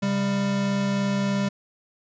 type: tone pair together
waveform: square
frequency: 135.55 / 198.6 Hz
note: C#3 / G3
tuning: -38 / +23 cents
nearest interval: perfect fifth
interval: 661 cents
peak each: -31 / -23 dBFS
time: 0.02-1.49 s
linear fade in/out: 10 ms
effects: resampled to 16000 Hz